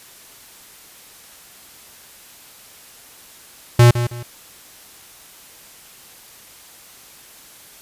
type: tone with echo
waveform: square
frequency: 120 Hz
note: B2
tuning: 49 cents flat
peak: -7 dBFS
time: 3.79-3.91 s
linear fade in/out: 5 ms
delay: 160 ms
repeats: 2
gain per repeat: -11 dB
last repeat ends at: 4.23 s
effects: white hiss -44 dBFS RMS until 7.81 s + resampled to 32000 Hz